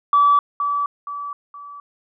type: tone with echo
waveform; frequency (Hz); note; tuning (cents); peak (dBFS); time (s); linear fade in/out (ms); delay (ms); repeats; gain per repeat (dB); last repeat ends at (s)
sine; 1151; D6; -35; -10; 0.13-0.39; 2; 470; 3; -8; 1.8
effects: tanh soft clip ceiling -6 dBFS